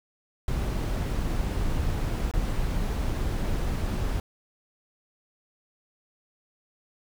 brown noise with dropouts, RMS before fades -27 dBFS, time 0.48-4.2 s, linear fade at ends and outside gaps 1 ms, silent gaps 2.314-2.337 s, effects none

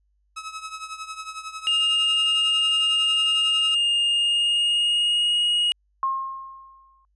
sawtooth tone with tremolo, 1286 Hz, E6, 43 cents flat, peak -26 dBFS, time 0.36-3.75 s, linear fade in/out 10 ms, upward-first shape triangle, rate 11 Hz, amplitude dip 80%
triangle tone with pitch glide, 2827 to 2881 Hz, F7 to F#7, +20 to -47 cents, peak -17 dBFS, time 1.67-5.72 s, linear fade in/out 0 ms, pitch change +33 cents, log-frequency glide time 4.05-5.42 s
sine tone with exponential decay, 1071 Hz, C6, 40 cents sharp, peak -19 dBFS, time 6.03-7.05 s, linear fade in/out 1 ms, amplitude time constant 220 ms
effects added 50 Hz sine -64 dBFS peak until 7.15 s + resampled to 24000 Hz

